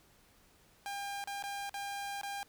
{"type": "tone with dropouts", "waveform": "sawtooth", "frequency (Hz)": 802, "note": "G5", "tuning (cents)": 39, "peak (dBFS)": -34, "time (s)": [0.86, 2.43], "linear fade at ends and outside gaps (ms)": 0, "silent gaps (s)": [[1.24, 1.274], [1.425, 1.438], [1.694, 1.742], [2.213, 2.233]], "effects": ["pink hiss -65 dBFS RMS until 2.48 s"]}